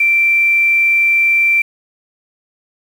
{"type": "tone with quantisation", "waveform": "sine", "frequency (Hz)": 2349, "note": "D7", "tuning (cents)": 0, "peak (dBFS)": -9, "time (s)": [0, 1.62], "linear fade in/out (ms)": 5, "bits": 6, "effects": []}